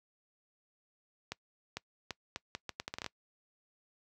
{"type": "accelerating click train", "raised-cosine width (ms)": 0.2, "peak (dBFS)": -20, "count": 13, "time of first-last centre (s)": [1.32, 3.063], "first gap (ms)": 450, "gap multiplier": 0.75, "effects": ["noise-tail reverb RT60 0.1 s tail -23 dB re dry", "high-pass 60 Hz 12 dB/octave"]}